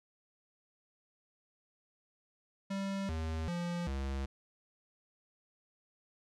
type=tone with pitch steps; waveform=square; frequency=195.7 / 80.1 / 173.6 / 67.8 Hz; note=G3 / E2 / F3 / C#2; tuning=-3 / -49 / -10 / -38 cents; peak=-35 dBFS; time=2.7-4.26 s; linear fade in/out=10 ms; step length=390 ms; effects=low-pass 7000 Hz 12 dB/octave